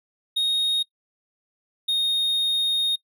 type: tone pair in turn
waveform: triangle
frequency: 3729 / 3708 Hz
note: A#7 / A#7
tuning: 0 / -10 cents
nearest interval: unison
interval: 10 cents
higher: first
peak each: -18 dBFS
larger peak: neither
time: 0.36-0.83 / 1.88-2.96 s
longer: second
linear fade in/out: 10 ms
effects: noise-tail reverb RT60 0.1 s tail -25 dB re dry